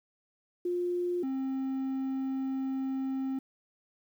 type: tone pair in turn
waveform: sine / triangle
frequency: 353.8 / 266.1 Hz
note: F4 / C4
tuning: +23 / +29 cents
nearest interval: perfect fourth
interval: 494 cents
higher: first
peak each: -28 dBFS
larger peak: neither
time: 0.65-1.23 / 1.23-3.39 s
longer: second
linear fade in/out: 5 ms
effects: 10-bit